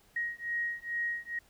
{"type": "beating tone pair", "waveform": "sine", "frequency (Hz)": [1883, 1885.3], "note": ["A#6", "A#6"], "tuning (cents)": [17, 19], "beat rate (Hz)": 2.3, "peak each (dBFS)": [-35, -35], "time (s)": [0.16, 1.39], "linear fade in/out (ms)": 5, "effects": ["pink hiss -64 dBFS RMS until 1.49 s"]}